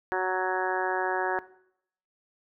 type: harmonic tone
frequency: 185.7 Hz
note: F#3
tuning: 7 cents sharp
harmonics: 2 / 3 / 4 / 5 / 6 / 7 / 8 / 9 / 10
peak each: -30 / -36 / -32 / -33 / -38 / -41 / -36 / -33 / -44 dBFS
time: 0.12-1.39 s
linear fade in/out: 0 ms
effects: noise-tail reverb RT60 0.7 s tail -18 dB re dry